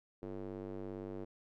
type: tone with band-pass filter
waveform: square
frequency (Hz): 48.8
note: G1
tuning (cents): -7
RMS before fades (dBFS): -44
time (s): 0.22-1.25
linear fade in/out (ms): 10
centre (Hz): 380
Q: 2
effects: none